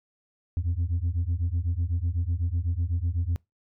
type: beating tone pair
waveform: sine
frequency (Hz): 82.1 / 90.1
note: E2 / F#2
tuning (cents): -6 / -45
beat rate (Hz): 8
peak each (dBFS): -25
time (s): 0.57-3.36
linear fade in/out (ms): 0
effects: noise-tail reverb RT60 0.2 s tail -26 dB re dry + tanh soft clip ceiling -21 dBFS